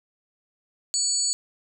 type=tone cluster; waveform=sine; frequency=4462 / 6860 / 7960 Hz; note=C#8 / A8 / B8; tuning=+11 / -45 / +13 cents; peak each=-26 dBFS; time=0.94-1.33 s; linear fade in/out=0 ms; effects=none

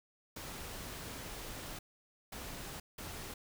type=noise bursts at uneven times; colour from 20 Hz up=pink; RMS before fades=-45 dBFS; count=3; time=0.36-1.79 / 2.32-2.8 / 2.98-3.34 s; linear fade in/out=5 ms; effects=none

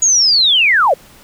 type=linear sweep; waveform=sine; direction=down; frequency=6800 to 477.2 Hz; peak=-8 dBFS; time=0.02-0.94 s; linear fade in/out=5 ms; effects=pink hiss -43 dBFS RMS until 1.23 s

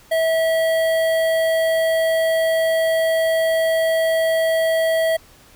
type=tone with notch filter; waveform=square; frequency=650 Hz; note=E5; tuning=24 cents flat; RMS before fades=-18 dBFS; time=0.11-5.17 s; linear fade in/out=10 ms; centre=6200 Hz; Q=0.8; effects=pink hiss -49 dBFS RMS until 5.55 s

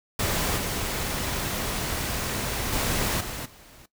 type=noise with level steps; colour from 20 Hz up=pink; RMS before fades=-26 / -29 / -26 / -34 / -50 dBFS; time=0.19-3.86 s; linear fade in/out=5 ms; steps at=0.57 / 2.72 / 3.2 / 3.45 s; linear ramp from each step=10 ms; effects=noise-tail reverb RT60 0.1 s tail -17 dB re dry

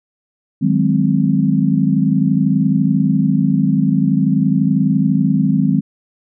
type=chord; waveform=sine; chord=Ab dominant seventh; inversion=second; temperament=equal with one note detuned; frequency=155.56 / 187.25 / 207.7 / 261.6 Hz; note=Eb3 / Gb3 / Ab3 / C4; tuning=0 / +21 / 0 / 0 cents; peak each=-17 dBFS; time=0.61-5.81 s; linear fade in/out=20 ms; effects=none

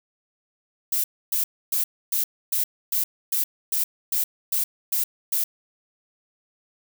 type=noise bursts; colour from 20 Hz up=violet; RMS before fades=-23 dBFS; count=12; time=0.92-5.44 s; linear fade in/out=5 ms; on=120 ms; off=280 ms; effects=none

